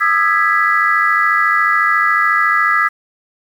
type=chord; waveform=sine; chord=E major seventh; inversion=third; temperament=equal with one note detuned; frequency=1224.5 / 1318.5 / 1661.2 / 1975.5 Hz; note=D#6 / E6 / G#6 / B6; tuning=-28 / 0 / 0 / 0 cents; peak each=-16 dBFS; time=0-2.89 s; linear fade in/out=20 ms; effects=tanh soft clip ceiling 0 dBFS + 7-bit